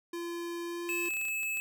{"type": "tone with pitch glide", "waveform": "square", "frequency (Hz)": [342.6, 346.4], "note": ["F4", "F4"], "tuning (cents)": [-33, -14], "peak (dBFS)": -36, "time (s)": [0.13, 1.09], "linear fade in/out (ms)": 5, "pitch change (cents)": 19, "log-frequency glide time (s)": [0.64, 0.94]}
{"type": "tone", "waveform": "square", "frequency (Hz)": 2600, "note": "E7", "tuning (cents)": -24, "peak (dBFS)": -32, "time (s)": [0.89, 1.6], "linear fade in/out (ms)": 0}
{"type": "clicks", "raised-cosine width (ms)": 0.2, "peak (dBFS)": -31, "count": 9, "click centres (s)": [1.058, 1.106, 1.137, 1.169, 1.214, 1.253, 1.284, 1.432, 1.572]}
{"effects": []}